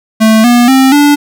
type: tone with pitch steps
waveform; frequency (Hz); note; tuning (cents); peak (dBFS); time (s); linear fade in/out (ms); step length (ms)
square; 220 / 241.3 / 264.7 / 290.3; A3 / B3 / C4 / D4; 0 / -40 / +20 / -20; -4; 0.2-1.16; 20; 240
effects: none